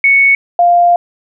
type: tone pair in turn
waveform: sine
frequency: 2217 / 698.3 Hz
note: C#7 / F5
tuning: 0 / 0 cents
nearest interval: octave + minor sixth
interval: 2000 cents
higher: first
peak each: -5 dBFS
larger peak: neither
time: 0.04-0.35 / 0.59-0.96 s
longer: second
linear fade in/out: 2 ms
effects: none